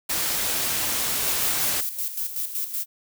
white noise, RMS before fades -25 dBFS, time 0.09-1.81 s, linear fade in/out 10 ms
violet noise with tremolo, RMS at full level -27 dBFS, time 1.23-2.86 s, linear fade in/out 50 ms, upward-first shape square, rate 5.3 Hz, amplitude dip 60%
effects none

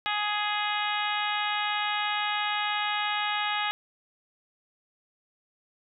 harmonic tone, 417 Hz, G#4, 7 cents sharp, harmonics 2 / 3 / 4 / 5 / 6 / 7 / 8 / 9, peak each -31 / -33 / -34 / -35 / -36 / -36 / -37 / -38 dBFS, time 0.06-3.71 s, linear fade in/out 0 ms, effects none

